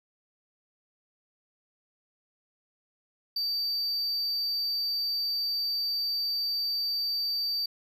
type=tone; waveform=triangle; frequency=4631 Hz; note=D8; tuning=25 cents flat; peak=-26 dBFS; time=3.36-7.66 s; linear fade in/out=5 ms; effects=none